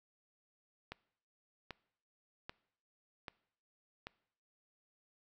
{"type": "click train", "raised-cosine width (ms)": 0.3, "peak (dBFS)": -27, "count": 5, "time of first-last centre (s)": [0.92, 4.07], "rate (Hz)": 1.27, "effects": ["noise-tail reverb RT60 0.7 s tail -22 dB re dry"]}